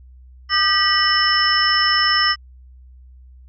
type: tone cluster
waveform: sine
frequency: 1209 / 1562 / 1937 / 2985 / 5280 Hz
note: D6 / G6 / B6 / F#7 / E8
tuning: +50 / -7 / -34 / +15 / +2 cents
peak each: -20 / -26 / -19 / -23 / -18 dBFS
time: 0.49-2.36 s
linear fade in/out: 50 ms
effects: added 63 Hz sine -41 dBFS peak until 3.48 s